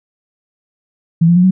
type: tone with pitch steps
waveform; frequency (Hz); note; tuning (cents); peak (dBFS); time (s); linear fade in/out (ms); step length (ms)
sine; 165.7 / 172.44 / 179.45 / 186.75; E3 / F3 / F3 / F#3; +9 / -22 / +47 / +16; -6; 1.21-1.51; 10; 75
effects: none